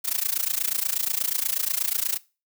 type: noise with amplitude modulation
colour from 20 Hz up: blue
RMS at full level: -22 dBFS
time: 0.04-2.18 s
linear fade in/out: 20 ms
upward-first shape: sine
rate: 28.3 Hz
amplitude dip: 95%
effects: noise-tail reverb RT60 0.3 s tail -20 dB re dry